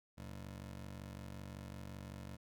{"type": "ring-modulated tone", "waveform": "25% pulse", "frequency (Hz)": 98, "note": "G2", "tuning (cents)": 0, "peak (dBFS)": -40, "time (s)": [0.17, 2.37], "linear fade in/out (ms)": 20, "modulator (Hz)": 22.7, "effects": []}